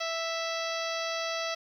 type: harmonic tone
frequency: 659.3 Hz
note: E5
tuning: in tune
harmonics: 1 / 2 / 3 / 4 / 5 / 6 / 7 / 8 / 9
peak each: -34 / -37 / -39 / -40 / -41 / -42 / -42 / -43 / -44 dBFS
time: 0-1.55 s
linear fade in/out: 10 ms
effects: 10-bit